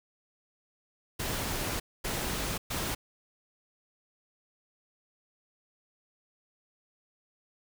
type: noise bursts at uneven times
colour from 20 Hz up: pink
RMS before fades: -33 dBFS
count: 3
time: 1.19-1.8 / 2.04-2.58 / 2.7-2.95 s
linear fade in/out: 10 ms
effects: none